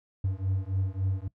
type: beating tone pair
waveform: triangle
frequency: 93.8 / 97.4 Hz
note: F#2 / G2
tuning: +24 / -11 cents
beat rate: 3.6 Hz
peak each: -28 dBFS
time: 0.24-1.28 s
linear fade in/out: 5 ms
effects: noise-tail reverb RT60 0.1 s tail -19 dB re dry